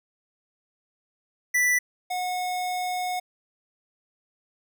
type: tone pair in turn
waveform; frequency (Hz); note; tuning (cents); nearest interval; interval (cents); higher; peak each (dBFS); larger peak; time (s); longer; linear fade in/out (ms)
square; 1975.5 / 728.1; B6 / F#5; 0 / -28; octave + perfect fourth; 1728; first; -20 / -27; first; 1.54-1.79 / 2.1-3.2; second; 10
effects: none